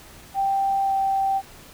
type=tone with pitch glide; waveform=sine; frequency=784 to 779 Hz; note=G5 to G5; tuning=0 to -11 cents; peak=-19 dBFS; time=0.34-1.42 s; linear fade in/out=50 ms; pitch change=-11 cents; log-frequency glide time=0.84-0.93 s; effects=pink hiss -46 dBFS RMS until 1.73 s